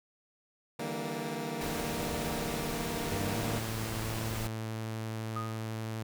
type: chord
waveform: 15% pulse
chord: E half-diminished seventh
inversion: third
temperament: equal with one note detuned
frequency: 146.83 / 161.7 / 196 / 233.1 Hz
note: D3 / E3 / G3 / Bb3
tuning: 0 / -33 / 0 / 0 cents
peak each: -35 / -34 / -36 / -31 dBFS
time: 0.79-3.59 s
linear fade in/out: 5 ms
type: noise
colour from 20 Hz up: pink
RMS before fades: -39 dBFS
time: 1.61-4.47 s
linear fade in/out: 0 ms
type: tone with pitch glide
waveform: sawtooth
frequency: 98.9 to 111.01 Hz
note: G2 to A2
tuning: +16 to +16 cents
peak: -31 dBFS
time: 3.11-6.03 s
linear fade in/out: 5 ms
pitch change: +200 cents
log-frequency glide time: 3.31-3.37 s
type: tone with exponential decay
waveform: sine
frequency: 1240 Hz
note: D#6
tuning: 6 cents flat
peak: -32 dBFS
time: 5.36-5.72 s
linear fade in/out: 5 ms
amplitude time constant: 78 ms
effects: none